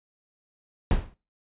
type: noise with exponential decay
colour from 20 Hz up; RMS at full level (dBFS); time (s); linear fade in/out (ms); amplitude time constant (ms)
brown; -17; 0.91-1.14; 1; 50
effects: noise-tail reverb RT60 0.3 s tail -19 dB re dry + resampled to 8000 Hz

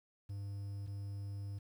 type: tone pair in turn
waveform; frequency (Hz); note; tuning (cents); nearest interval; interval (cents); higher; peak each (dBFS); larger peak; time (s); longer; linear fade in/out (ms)
triangle; 100 / 100; G2 / G2; +35 / +35; unison; 0; neither; -38 / -38; neither; 0.29-0.87 / 0.87-1.59; second; 10
effects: 11-bit

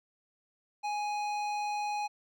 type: tone with hard clipping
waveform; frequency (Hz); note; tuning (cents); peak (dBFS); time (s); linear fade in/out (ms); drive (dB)
sine; 832; G#5; +3; -33; 0.83-2.08; 20; 13
effects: none

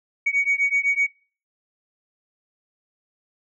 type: beating tone pair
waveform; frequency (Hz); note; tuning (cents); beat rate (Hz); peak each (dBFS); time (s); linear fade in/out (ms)
sine; 2241 / 2248.9; C#7 / C#7; +18 / +24; 7.9; -20 / -21; 0.26-1.07; 10
effects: noise-tail reverb RT60 0.4 s tail -20 dB re dry + tanh soft clip ceiling -13 dBFS

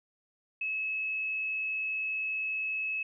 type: tone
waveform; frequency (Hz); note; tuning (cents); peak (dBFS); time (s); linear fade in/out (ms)
sine; 2585; E7; -34; -30; 0.61-3.03; 5
effects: none

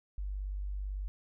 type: tone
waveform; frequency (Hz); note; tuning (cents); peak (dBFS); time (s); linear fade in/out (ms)
sine; 49; G1; 0; -34; 0.18-1.08; 0
effects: none

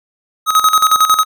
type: tone with tremolo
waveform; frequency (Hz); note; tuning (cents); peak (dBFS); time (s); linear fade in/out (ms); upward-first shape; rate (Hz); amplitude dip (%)
square; 1268; D#6; +32; -7; 0.46-1.25; 50; square; 11; 70
effects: none

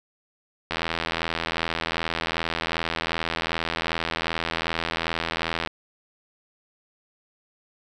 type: click train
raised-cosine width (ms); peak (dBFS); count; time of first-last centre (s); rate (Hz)
0.3; -9; 411; 0.71-5.674; 82.6
effects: none

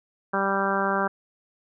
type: harmonic tone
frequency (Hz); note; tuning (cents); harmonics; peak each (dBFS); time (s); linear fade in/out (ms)
196; G3; 0; 1 / 2 / 3 / 4 / 5 / 6 / 7 / 8; -30 / -30 / -30 / -30 / -30 / -30 / -30 / -30; 0.33-1.08; 10
effects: none

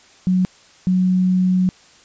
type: tone pair in turn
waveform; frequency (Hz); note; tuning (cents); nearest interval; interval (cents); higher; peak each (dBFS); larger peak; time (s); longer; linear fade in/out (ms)
sine; 184.1 / 184.1; F#3 / F#3; -8 / -8; unison; 0; neither; -13; neither; 0.27-0.45 / 0.87-1.69; second; 0
effects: white hiss -49 dBFS RMS until 2.04 s + resampled to 16000 Hz

